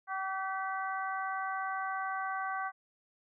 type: harmonic tone with a mistuned harmonic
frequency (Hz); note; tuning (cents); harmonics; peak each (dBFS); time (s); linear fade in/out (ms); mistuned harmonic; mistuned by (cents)
382.8; G4; -41; 2 / 3 / 4 / 5; -37 / -37 / -39 / -45; 0.07-2.72; 50; 5; +45
effects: none